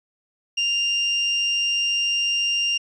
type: tone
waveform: 35% pulse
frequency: 2794 Hz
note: F7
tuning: in tune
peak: -18 dBFS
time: 0.57-2.78 s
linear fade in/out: 10 ms
effects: resampled to 22050 Hz